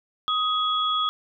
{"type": "tone pair together", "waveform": "sine", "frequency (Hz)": [1254, 3348], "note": ["D#6", "G#7"], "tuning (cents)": [13, 13], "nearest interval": "octave + perfect fourth", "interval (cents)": 1700, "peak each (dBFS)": [-23, -25], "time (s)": [0.28, 1.09], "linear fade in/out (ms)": 0, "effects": []}